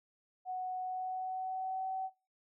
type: tone with pitch glide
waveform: sine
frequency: 740 to 759 Hz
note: F#5 to F#5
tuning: 0 to +44 cents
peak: -35 dBFS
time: 0.45-2.1 s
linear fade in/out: 50 ms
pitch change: +44 cents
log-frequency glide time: 0.82-1.88 s
effects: noise-tail reverb RT60 0.3 s tail -19 dB re dry